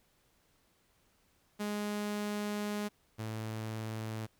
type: tone pair in turn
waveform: sawtooth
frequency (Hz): 207.7 / 110.24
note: G#3 / A2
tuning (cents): 0 / +4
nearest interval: major seventh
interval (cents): 1096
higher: first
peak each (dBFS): -30 / -33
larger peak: first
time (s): 1.59-2.89 / 3.18-4.27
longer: first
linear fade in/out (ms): 20
effects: pink hiss -71 dBFS RMS until 4.39 s